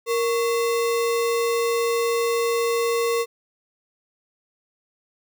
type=tone with sample-and-hold; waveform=sine; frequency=466.2 Hz; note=A#4; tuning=in tune; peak=-19 dBFS; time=0.06-3.26 s; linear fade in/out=50 ms; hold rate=1575 Hz; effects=none